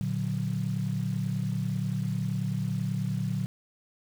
sine chord, Bb augmented, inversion none, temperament equal, 116.54 / 146.83 / 185 Hz, Bb2 / D3 / F#3, 0 / 0 / 0 cents, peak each -31 dBFS, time 0.01-3.46 s, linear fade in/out 0 ms, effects tanh soft clip ceiling -17 dBFS + 8-bit

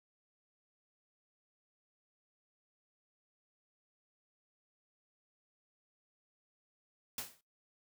white noise with exponential decay, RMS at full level -37 dBFS, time 7.18-7.41 s, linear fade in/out 2 ms, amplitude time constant 50 ms, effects noise-tail reverb RT60 0.2 s tail -21 dB re dry

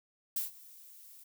violet noise with ADSR envelope, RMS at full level -32 dBFS, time 0.36-1.24 s, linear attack 5 ms, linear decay 140 ms, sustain -22 dB, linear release 10 ms, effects none

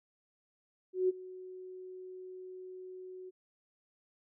sine tone with ADSR envelope, 370 Hz, F#4, in tune, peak -24 dBFS, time 0.93-3.31 s, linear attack 160 ms, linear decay 23 ms, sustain -20 dB, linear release 25 ms, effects none

